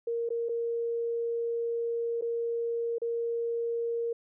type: tone with dropouts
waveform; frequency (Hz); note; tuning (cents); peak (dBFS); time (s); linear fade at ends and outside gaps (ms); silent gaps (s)
sine; 466.2; A#4; 0; -28; 0.07-4.13; 5; 0.291-0.303 / 0.487-0.492 / 2.212-2.221 / 2.984-3.017
effects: none